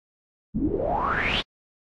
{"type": "noise with low-pass filter sweep", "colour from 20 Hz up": "pink", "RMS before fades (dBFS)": -25, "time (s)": [0.54, 1.42], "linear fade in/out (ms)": 20, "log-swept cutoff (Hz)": [210, 3700], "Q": 9.3, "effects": ["AAC 48 kbps"]}